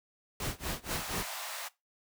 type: noise with tremolo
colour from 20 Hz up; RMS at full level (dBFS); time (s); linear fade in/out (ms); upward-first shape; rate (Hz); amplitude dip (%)
pink; -34; 0.4-1.23; 2; sine; 4.2; 95
type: high-pass noise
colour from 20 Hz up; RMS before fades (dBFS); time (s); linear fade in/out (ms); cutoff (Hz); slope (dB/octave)
pink; -40; 0.89-1.69; 20; 610; 48
effects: noise-tail reverb RT60 0.2 s tail -19 dB re dry